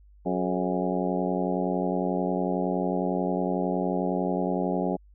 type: harmonic tone with a mistuned harmonic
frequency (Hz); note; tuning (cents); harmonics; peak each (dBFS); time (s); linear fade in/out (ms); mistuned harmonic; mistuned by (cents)
91; F#2; -28; 2 / 3 / 4 / 5 / 6 / 7 / 8 / 9; -29 / -31 / -32 / -33 / -34 / -34 / -35 / -36; 0.25-4.97; 20; 5; -89
effects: added 50 Hz sine -51 dBFS peak until 5.14 s